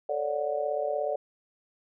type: chord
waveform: sine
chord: D major seventh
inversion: second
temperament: just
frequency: 440.5 / 550.6 / 587.3 / 734.2 Hz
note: A4 / C#5 / D5 / F#5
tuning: +2 / -12 / 0 / -14 cents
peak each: -34 / -35 / -29 / -34 dBFS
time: 0.09-1.16 s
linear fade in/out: 5 ms
effects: none